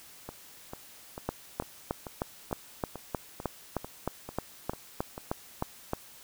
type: two click trains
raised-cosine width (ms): 1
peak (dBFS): -24 / -15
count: 13 / 16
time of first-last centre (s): 0.29-5.623 / 1.29-5.934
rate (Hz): 2.25 / 3.23
effects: white hiss -52 dBFS RMS until 6.23 s